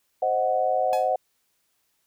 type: chord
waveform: sine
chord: C diminished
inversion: none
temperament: equal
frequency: 523.3 / 622.3 / 740 Hz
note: C5 / Eb5 / Gb5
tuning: 0 / 0 / 0 cents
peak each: -26 / -26 / -23 dBFS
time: 0.22-1.16 s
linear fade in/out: 5 ms
type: tone with exponential decay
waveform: 45% pulse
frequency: 844 Hz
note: G#5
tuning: 28 cents sharp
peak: -26 dBFS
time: 0.93-1.13 s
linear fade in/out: 0 ms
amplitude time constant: 43 ms
effects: white hiss -71 dBFS RMS until 2.06 s